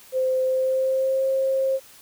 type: tone with pitch glide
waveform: sine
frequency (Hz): 518 to 533.2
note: C5 to C5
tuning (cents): -17 to +33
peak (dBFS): -19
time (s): 0.12-1.8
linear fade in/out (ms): 50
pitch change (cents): +50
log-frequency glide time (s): 0.45-1.26
effects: white hiss -49 dBFS RMS until 2.01 s